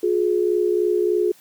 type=tone pair together; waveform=sine; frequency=358.1 / 421.4 Hz; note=F4 / G#4; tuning=+43 / +25 cents; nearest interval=minor third; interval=282 cents; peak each=-19 / -20 dBFS; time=0.03-1.32 s; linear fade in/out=5 ms; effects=white hiss -52 dBFS RMS until 1.4 s